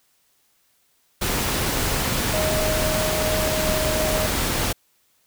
sine tone in noise, 623 Hz, D#5, 2 cents sharp, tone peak -24 dBFS, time 2.33-4.27 s, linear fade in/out 10 ms, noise pink, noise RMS -23 dBFS, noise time 1.21-4.73 s, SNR -4 dB, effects white hiss -64 dBFS RMS until 5.26 s

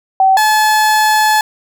sine / 30% pulse tone pair in turn, 766 / 859.8 Hz, G5 / A5, -40 / -40 cents, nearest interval major second, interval 200 cents, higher second, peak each -6 dBFS, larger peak neither, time 0.2-0.37 / 0.37-1.41 s, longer second, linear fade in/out 2 ms, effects none

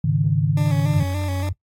sine chord, Ab suspended fourth, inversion none, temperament just, 103.83 / 138.43 / 155.74 Hz, Ab2 / Db3 / Eb3, 0 / -2 / +2 cents, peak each -23 / -20 / -19 dBFS, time 0.04-1.03 s, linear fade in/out 5 ms
20% pulse tone with vibrato, 288.2 Hz, D4, 33 cents flat, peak -23 dBFS, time 0.57-1.49 s, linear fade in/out 2 ms, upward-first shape square, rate 3.5 Hz, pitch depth 53 cents each way
sine tone, 92.5 Hz, F#2, in tune, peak -22 dBFS, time 0.93-1.53 s, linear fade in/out 10 ms
effects noise-tail reverb RT60 0.1 s tail -18 dB re dry + AAC 64 kbps

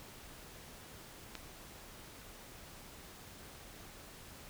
click, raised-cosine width 0.2 ms, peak -25 dBFS, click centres 1.353 s, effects pink hiss -53 dBFS RMS until 4.49 s

